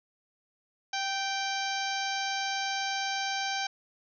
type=harmonic tone with a mistuned harmonic; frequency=784 Hz; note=G5; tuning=in tune; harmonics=1 / 2 / 3 / 4 / 5 / 6 / 7 / 8; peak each=-33 / -36 / -38 / -39 / -40 / -41 / -41 / -42 dBFS; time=0.93-3.67 s; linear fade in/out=5 ms; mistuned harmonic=2; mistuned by=-18 cents; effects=none